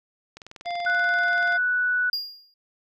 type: click train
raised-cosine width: 0.2 ms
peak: -24 dBFS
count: 25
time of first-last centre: 0.37-1.524 s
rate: 20.8 Hz
type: harmonic tone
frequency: 697 Hz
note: F5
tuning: 4 cents flat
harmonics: 1 / 3 / 5 / 7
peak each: -27 / -36 / -41 / -43 dBFS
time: 0.65-1.58 s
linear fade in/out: 20 ms
type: tone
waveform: sine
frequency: 1480 Hz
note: F#6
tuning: in tune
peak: -20 dBFS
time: 0.86-2.1 s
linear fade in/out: 5 ms
type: tone with exponential decay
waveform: triangle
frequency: 4824 Hz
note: D8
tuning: 46 cents sharp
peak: -21 dBFS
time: 2.13-2.54 s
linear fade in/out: 2 ms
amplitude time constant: 88 ms
effects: none